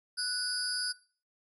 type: tone cluster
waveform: sine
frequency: 1481 / 4693 / 5020 / 10930 Hz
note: F#6 / D8 / D#8 / F9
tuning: +1 / -2 / +15 / -38 cents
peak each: -37 / -35 / -35 / -39 dBFS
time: 0.17-0.93 s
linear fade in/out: 20 ms
effects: noise-tail reverb RT60 0.4 s tail -19 dB re dry